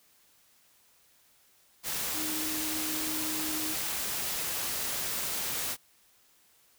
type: tone in noise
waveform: sine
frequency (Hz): 311.1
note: D#4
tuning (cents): 0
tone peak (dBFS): -37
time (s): 2.13-3.76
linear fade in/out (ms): 50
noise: white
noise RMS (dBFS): -33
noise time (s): 1.83-5.77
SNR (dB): -7
effects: white hiss -64 dBFS RMS until 6.78 s